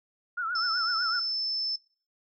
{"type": "tone with vibrato", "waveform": "sine", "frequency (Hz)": 1382, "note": "F6", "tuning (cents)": -19, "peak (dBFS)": -28, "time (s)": [0.37, 1.2], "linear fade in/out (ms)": 10, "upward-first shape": "triangle", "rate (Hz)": 8, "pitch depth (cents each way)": 130}
{"type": "tone", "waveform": "sine", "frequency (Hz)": 5274, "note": "E8", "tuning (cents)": 0, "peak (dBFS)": -28, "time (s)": [0.55, 1.76], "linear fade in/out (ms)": 5}
{"effects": ["noise-tail reverb RT60 0.4 s tail -19 dB re dry"]}